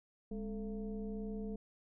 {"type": "tone with frequency modulation", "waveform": "sine", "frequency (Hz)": 205.9, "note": "G#3", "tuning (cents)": -15, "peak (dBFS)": -38, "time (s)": [0.31, 1.56], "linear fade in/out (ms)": 5, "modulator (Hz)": 237, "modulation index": 0.97, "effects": []}